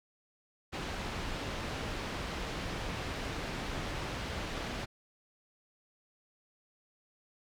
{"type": "low-pass noise", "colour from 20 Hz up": "pink", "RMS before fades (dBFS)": -38, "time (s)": [0.72, 4.86], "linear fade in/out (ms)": 20, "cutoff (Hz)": 4200, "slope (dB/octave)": 12, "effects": []}